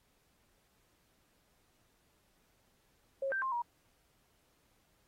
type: tone with pitch steps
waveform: sine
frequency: 543 / 1567 / 1056 / 952 Hz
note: C#5 / G6 / C6 / A#5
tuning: -36 / -1 / +16 / +36 cents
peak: -32 dBFS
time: 3.22-3.62 s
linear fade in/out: 5 ms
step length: 100 ms
effects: pink hiss -73 dBFS RMS until 5.07 s + AAC 48 kbps